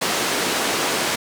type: band-pass noise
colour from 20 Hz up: pink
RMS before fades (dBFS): -22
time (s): 0.01-1.16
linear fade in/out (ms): 10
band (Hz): 290 to 9300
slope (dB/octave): 12
effects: none